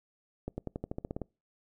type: accelerating click train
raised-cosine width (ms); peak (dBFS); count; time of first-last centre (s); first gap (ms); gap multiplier
2; -22; 11; 0.48-1.217; 100; 0.93
effects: noise-tail reverb RT60 0.3 s tail -26 dB re dry